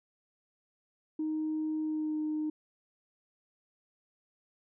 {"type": "tone with pitch glide", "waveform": "sine", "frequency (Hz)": [311.1, 307], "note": ["D#4", "D#4"], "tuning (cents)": [0, -23], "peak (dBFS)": -29, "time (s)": [1.19, 2.5], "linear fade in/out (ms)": 5, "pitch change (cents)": -23, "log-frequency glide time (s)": [1.81, 2.17], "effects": ["tanh soft clip ceiling -26 dBFS"]}